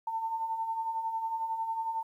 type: beating tone pair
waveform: sine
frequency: 890 / 901 Hz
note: A5 / A5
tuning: +20 / +41 cents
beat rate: 11 Hz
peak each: -40 / -31 dBFS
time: 0.07-2.03 s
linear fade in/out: 5 ms
effects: 11-bit